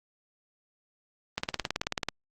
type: click train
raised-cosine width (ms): 0.2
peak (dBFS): -11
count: 14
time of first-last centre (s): 1.38-2.087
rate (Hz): 18.4
effects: Opus 32 kbps